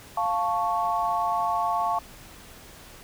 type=chord; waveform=sine; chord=F augmented; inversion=none; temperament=equal; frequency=698.5 / 880 / 1108.7 Hz; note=F5 / A5 / C#6; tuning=0 / 0 / 0 cents; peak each=-27 dBFS; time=0.17-1.99 s; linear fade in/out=5 ms; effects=pink hiss -47 dBFS RMS until 3.03 s